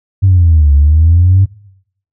sine exponential two-way sweep, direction down then up, 99.1 to 70 to 99.1 Hz, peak -3 dBFS, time 0.22-1.46 s, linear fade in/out 20 ms, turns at 0.74 s, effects noise-tail reverb RT60 0.7 s tail -20 dB re dry + tanh soft clip ceiling 0 dBFS

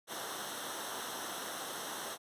pink noise with comb filter, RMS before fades -41 dBFS, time 0.07-2.18 s, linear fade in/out 50 ms, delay 0.42 ms, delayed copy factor -0.7, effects high-pass 200 Hz 12 dB/octave + resampled to 32000 Hz

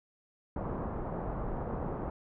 pink low-pass noise, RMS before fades -36 dBFS, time 0.56-2.1 s, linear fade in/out 2 ms, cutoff 1100 Hz, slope 24 dB/octave, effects none

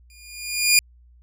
15% pulse tone with exponential growth, 2425 Hz, D#7, 45 cents flat, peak -4 dBFS, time 0.1-0.79 s, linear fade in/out 1 ms, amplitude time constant 150 ms, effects added 60 Hz sine -49 dBFS peak until 1.22 s

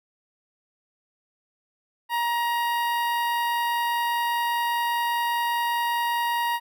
sawtooth tone with notch filter, 945 Hz, A#5, 23 cents sharp, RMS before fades -25 dBFS, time 2.09-6.6 s, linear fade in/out 50 ms, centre 6800 Hz, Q 0.56, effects none

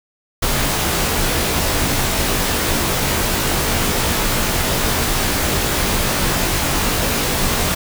pink noise with comb filter, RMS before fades -18 dBFS, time 0.42-7.75 s, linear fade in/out 10 ms, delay 19 ms, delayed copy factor -0.75, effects none

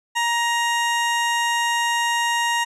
20% pulse tone, 940 Hz, A#5, 14 cents sharp, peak -14 dBFS, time 0.15-2.65 s, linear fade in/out 20 ms, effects resampled to 24000 Hz

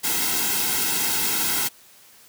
white noise with comb filter, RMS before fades -23 dBFS, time 0.03-1.69 s, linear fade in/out 20 ms, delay 1.7 ms, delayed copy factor -0.85, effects white hiss -51 dBFS RMS until 2.28 s + high-pass 80 Hz 12 dB/octave

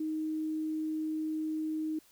sine tone, 312.6 Hz, D#4, 8 cents sharp, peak -31 dBFS, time 0-1.99 s, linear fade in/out 5 ms, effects white hiss -63 dBFS RMS until 2.11 s

